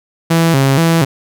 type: tone with vibrato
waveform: sawtooth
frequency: 150 Hz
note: D3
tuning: 37 cents sharp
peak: -5 dBFS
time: 0.3-1.05 s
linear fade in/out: 10 ms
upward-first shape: square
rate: 2.1 Hz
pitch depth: 170 cents each way
effects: none